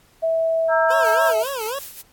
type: tone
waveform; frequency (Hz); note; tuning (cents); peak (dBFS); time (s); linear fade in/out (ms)
sine; 653; E5; -17; -17; 0.22-1.44; 20
type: chord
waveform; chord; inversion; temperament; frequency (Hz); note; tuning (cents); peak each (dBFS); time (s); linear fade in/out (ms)
sine; E diminished; second; equal with one note detuned; 932.3 / 1318.5 / 1605.6; Bb5 / E6 / G6; 0 / 0 / +41; -22; 0.68-1.34; 50
type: tone with vibrato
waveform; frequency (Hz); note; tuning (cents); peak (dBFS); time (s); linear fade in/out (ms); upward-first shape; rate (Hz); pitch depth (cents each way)
25% pulse; 490; B4; -14; -21; 0.9-1.79; 5; sine; 3.7; 230
type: noise with tremolo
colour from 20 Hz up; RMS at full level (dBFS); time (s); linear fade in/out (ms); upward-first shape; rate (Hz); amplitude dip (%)
blue; -34; 1.04-2.02; 10; sine; 5.3; 55
effects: pink hiss -56 dBFS RMS until 2.12 s + AAC 64 kbps